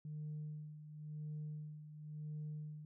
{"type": "tone with tremolo", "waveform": "sine", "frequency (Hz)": 151.6, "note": "D#3", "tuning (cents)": -45, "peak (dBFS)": -40, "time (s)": [0.05, 2.85], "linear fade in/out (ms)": 2, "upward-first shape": "sine", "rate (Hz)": 0.95, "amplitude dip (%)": 70, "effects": ["tanh soft clip ceiling -39 dBFS"]}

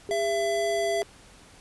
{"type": "tone with vibrato", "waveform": "sine", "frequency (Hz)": 404.5, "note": "G#4", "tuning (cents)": -46, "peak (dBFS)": -28, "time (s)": [0.09, 1.03], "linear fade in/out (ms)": 0, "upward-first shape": "triangle", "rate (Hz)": 2.2, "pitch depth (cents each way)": 13}
{"type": "tone", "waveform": "square", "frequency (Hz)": 670, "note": "E5", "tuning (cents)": 28, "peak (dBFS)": -26, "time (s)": [0.11, 1.02], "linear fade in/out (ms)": 0}
{"effects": ["pink hiss -52 dBFS RMS until 1.6 s", "resampled to 24000 Hz"]}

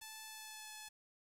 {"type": "tone with pitch glide", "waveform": "5% pulse", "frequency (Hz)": [874, 860.5], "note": ["A5", "A5"], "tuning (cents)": [-12, -39], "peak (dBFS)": -37, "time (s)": [0.01, 0.89], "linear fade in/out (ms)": 10, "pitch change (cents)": -27, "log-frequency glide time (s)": [0.25, 0.72], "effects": ["11-bit"]}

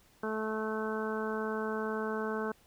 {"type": "harmonic tone", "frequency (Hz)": 217.8, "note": "A3", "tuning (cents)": -17, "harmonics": [1, 2, 3, 4, 5, 6, 7], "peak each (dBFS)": [-37, -35, -43, -43, -42, -44, -41], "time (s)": [0.23, 2.52], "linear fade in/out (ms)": 5, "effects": ["pink hiss -64 dBFS RMS until 2.66 s"]}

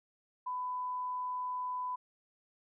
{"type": "tone", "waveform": "sine", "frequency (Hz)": 1000, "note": "B5", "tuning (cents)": 21, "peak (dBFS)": -34, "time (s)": [0.46, 1.96], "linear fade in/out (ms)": 10, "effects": []}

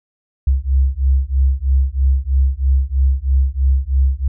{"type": "beating tone pair", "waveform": "sine", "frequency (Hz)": [65.41, 68.51], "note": ["C2", "C#2"], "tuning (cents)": [0, -20], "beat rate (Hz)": 3.1, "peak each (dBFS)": [-15, -15], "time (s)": [0.47, 4.28], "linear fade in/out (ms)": 5, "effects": []}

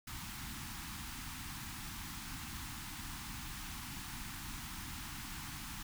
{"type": "band-stop noise", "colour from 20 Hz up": "pink", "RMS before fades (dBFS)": -45, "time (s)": [0.07, 5.83], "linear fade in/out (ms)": 5, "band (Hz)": [310, 820], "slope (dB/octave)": 48, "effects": []}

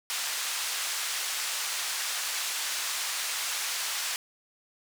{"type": "band-pass noise", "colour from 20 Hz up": "white", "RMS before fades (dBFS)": -32, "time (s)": [0.1, 4.16], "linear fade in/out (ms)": 0, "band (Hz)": [1000, 8000], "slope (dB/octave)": 12, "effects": []}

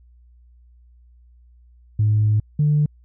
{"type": "tone pair in turn", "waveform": "sine", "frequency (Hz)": [106.4, 148.92], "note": ["G#2", "D3"], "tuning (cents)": [42, 24], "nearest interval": "tritone", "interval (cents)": 582, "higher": "second", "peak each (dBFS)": -13, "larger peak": "neither", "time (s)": [[1.99, 2.4], [2.59, 2.86]], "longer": "first", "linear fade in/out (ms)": 5, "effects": ["tanh soft clip ceiling -10 dBFS", "added 60 Hz sine -48 dBFS peak until 3.04 s"]}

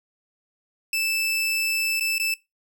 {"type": "tone with dropouts", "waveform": "sawtooth", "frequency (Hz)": 2637, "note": "E7", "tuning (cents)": 0, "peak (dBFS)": -19, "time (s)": [0.93, 2.34], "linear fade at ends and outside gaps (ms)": 2, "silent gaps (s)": [[1.997, 2.008], [2.182, 2.198]], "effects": ["noise-tail reverb RT60 0.2 s tail -20 dB re dry"]}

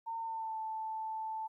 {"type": "tone with pitch glide", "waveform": "sine", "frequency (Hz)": [910, 880], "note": ["A#5", "A5"], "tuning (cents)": [-42, 0], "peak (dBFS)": -36, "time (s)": [0.06, 1.48], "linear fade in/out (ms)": 20, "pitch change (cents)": -58, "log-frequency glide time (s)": [0.19, 0.58], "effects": ["13-bit"]}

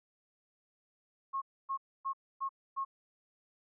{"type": "tone bursts", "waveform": "sine", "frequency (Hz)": 1085, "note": "C#6", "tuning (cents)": -37, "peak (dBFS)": -32, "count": 5, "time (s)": [1.33, 2.85], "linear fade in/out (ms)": 20, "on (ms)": 88, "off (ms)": 270, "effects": []}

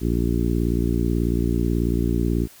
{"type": "harmonic tone", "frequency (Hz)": 58.27, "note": "A#1", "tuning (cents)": 0, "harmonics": [1, 2, 3, 4, 5, 6, 7], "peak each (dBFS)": [-23, -26, -27, -27, -27, -28, -33], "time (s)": [0, 2.48], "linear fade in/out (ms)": 50, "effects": ["white hiss -48 dBFS RMS until 2.6 s"]}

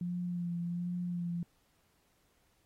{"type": "tone with vibrato", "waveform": "sine", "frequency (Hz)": 174.61, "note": "F3", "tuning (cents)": 0, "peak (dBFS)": -33, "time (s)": [0.01, 1.43], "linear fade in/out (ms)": 2, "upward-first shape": "sine", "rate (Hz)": 1.3, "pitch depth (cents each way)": 27, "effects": ["pink hiss -73 dBFS RMS until 2.65 s", "AAC 48 kbps"]}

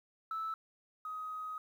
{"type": "tone pair in turn", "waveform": "sine", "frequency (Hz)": [1312, 1258.8], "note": ["E6", "D#6"], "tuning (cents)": [-9, 20], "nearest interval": "minor second", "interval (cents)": 71, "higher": "first", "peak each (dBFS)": [-34, -38], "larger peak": "first", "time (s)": [[0.31, 0.54], [1.05, 1.58]], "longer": "second", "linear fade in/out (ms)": 2, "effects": ["tanh soft clip ceiling -32 dBFS", "11-bit"]}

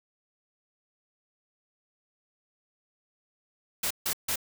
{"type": "noise bursts", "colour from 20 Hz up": "white", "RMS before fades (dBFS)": -29, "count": 3, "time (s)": [3.83, 4.358], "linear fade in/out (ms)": 5, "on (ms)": 76, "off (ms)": 150, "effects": []}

